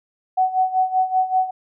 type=tone with tremolo; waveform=sine; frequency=748 Hz; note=F#5; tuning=19 cents sharp; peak=-13 dBFS; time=0.37-1.51 s; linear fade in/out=10 ms; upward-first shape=sine; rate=5.2 Hz; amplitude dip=80%; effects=none